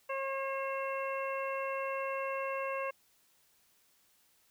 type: harmonic tone with a mistuned harmonic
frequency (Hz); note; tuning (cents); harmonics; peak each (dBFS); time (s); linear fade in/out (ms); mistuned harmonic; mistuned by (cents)
541; C#5; -42; 1 / 2 / 3 / 4 / 5; -36 / -38 / -45 / -45 / -43; 0.09-2.91; 10; 4; -18
effects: white hiss -69 dBFS RMS until 4.5 s